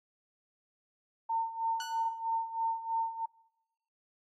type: tone with tremolo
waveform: sine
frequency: 907 Hz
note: A#5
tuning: 48 cents flat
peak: -27 dBFS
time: 1.29-3.26 s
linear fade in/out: 10 ms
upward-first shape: sine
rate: 3.1 Hz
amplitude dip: 80%
type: tone with exponential decay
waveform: 15% pulse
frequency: 1478 Hz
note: F#6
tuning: 2 cents flat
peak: -29 dBFS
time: 1.8-2.19 s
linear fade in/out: 2 ms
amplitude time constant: 83 ms
effects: noise-tail reverb RT60 1.0 s tail -25 dB re dry + AAC 32 kbps

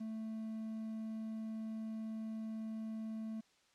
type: tone with quantisation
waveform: triangle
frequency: 220.5 Hz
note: A3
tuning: 4 cents sharp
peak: -38 dBFS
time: 0-3.41 s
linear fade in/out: 10 ms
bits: 11
effects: white hiss -71 dBFS RMS until 3.74 s + low-pass 6000 Hz 12 dB/octave

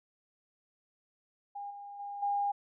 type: tone with level steps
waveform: sine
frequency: 810 Hz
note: G#5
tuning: 43 cents flat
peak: -38 / -43 / -38 / -28 dBFS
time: 1.55-2.52 s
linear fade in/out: 10 ms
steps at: 1.7 / 1.99 / 2.22 s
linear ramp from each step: 10 ms
effects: none

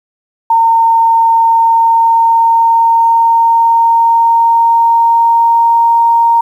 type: tone with pitch glide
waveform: sine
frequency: 913 to 928.4 Hz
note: A#5 to A#5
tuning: -36 to -7 cents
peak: -5 dBFS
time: 0.5-6.41 s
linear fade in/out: 5 ms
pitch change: +29 cents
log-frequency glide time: 1.33-5.94 s
effects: 7-bit

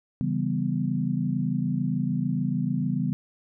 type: chord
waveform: sine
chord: C# half-diminished seventh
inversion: none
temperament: equal with one note detuned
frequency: 138.03 / 164.81 / 196 / 246.9 Hz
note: C#3 / E3 / G3 / B3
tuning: -7 / 0 / 0 / 0 cents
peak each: -29 dBFS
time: 0.21-3.13 s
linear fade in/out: 0 ms
effects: none

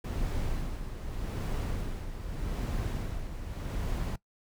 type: noise with tremolo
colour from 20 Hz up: brown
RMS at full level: -31 dBFS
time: 0.04-4.16 s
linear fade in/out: 5 ms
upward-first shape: sine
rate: 0.83 Hz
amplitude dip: 60%
effects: noise-tail reverb RT60 0.1 s tail -20 dB re dry

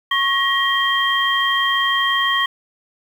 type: tone cluster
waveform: sine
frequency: 1098 / 1895 / 3183 Hz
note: C#6 / A#6 / G7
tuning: -17 / +28 / +26 cents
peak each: -20 / -19 / -20 dBFS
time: 0.11-2.46 s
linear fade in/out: 5 ms
effects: 7-bit

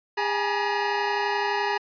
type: tone cluster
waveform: 25% pulse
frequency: 406.6 / 845 / 956 Hz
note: G#4 / G#5 / A#5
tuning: -37 / +30 / +43 cents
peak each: -24 dBFS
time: 0.17-1.78 s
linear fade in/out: 10 ms
effects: resampled to 11025 Hz

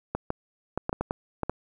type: clicks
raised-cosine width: 1 ms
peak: -13 dBFS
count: 9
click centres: 0.15 / 0.304 / 0.776 / 0.894 / 0.929 / 1.01 / 1.109 / 1.433 / 1.496 s
effects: 9-bit

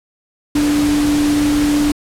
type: tone in noise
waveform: sine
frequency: 293.7 Hz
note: D4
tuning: in tune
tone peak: -12 dBFS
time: 0.55-1.92 s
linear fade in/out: 5 ms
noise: pink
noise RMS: -23 dBFS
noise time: 0.55-1.92 s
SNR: +8 dB
effects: low-pass 11000 Hz 12 dB/octave

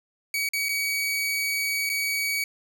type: tone with dropouts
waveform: sawtooth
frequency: 2263 Hz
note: C#7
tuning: 35 cents sharp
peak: -21 dBFS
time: 0.34-2.44 s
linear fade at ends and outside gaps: 2 ms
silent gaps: 0.489-0.534 / 0.686-0.691 / 1.893-1.898 s
effects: none

